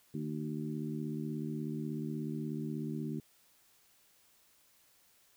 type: harmonic tone with a mistuned harmonic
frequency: 76.5 Hz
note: D#2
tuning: 29 cents flat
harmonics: 2 / 3 / 4 / 5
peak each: -39 / -39 / -42 / -46 dBFS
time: 0.14-3.2 s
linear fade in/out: 5 ms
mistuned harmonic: 5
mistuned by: -21 cents
effects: white hiss -67 dBFS RMS until 5.36 s